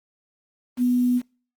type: tone with quantisation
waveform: sine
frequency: 246.9 Hz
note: B3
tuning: in tune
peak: -17 dBFS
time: 0.77-1.22 s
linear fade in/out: 50 ms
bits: 7
effects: noise-tail reverb RT60 0.4 s tail -25 dB re dry + Opus 32 kbps